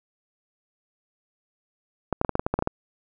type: clicks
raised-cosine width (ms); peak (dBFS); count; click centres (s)
1; -9; 11; 2.127 / 2.214 / 2.248 / 2.293 / 2.354 / 2.395 / 2.465 / 2.54 / 2.59 / 2.624 / 2.674
effects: none